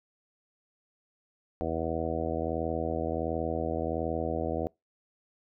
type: harmonic tone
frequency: 81.4 Hz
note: E2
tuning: 21 cents flat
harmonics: 1 / 2 / 3 / 4 / 5 / 6 / 7 / 8 / 9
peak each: -37 / -40 / -38 / -36 / -40 / -35 / -38 / -37 / -38 dBFS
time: 1.61-4.67 s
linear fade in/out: 0 ms
effects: noise-tail reverb RT60 0.2 s tail -26 dB re dry